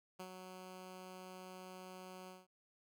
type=tone with ADSR envelope; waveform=10% pulse; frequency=185 Hz; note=F#3; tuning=in tune; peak=-37 dBFS; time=0.19-2.47 s; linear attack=11 ms; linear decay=74 ms; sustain=-5 dB; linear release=190 ms; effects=none